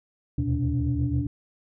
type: tone cluster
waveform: sine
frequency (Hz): 73.9 / 80.3 / 121.1 / 128.7 / 288.6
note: D2 / E2 / B2 / C3 / D4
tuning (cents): +11 / -45 / -34 / -28 / -30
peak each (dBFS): -31 / -29 / -26 / -29 / -28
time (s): 0.38-1.27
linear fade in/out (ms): 5
effects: tanh soft clip ceiling -14 dBFS